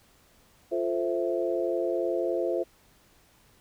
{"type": "chord", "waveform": "sine", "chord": "F major seventh", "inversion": "none", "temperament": "equal", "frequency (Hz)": [349.2, 440, 523.3, 659.3], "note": ["F4", "A4", "C5", "E5"], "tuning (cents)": [0, 0, 0, 0], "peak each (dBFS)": [-29, -33, -30, -32], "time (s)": [0.71, 2.64], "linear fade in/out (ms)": 20, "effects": ["pink hiss -61 dBFS RMS until 3.6 s"]}